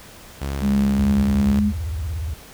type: tone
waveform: sawtooth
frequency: 69.2 Hz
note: C#2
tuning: 2 cents flat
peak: -20 dBFS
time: 0.41-1.6 s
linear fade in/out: 10 ms
type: tone with pitch glide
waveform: sine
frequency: 204.7 to 207.7 Hz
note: G#3 to G#3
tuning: -25 to 0 cents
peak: -16 dBFS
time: 0.6-1.73 s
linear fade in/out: 50 ms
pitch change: +25 cents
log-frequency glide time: 1.5-1.58 s
type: tone with vibrato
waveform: sine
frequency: 79 Hz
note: D#2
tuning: 27 cents sharp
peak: -23 dBFS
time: 0.98-2.34 s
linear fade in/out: 5 ms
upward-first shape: square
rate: 17 Hz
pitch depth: 220 cents each way
effects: pink hiss -43 dBFS RMS until 2.53 s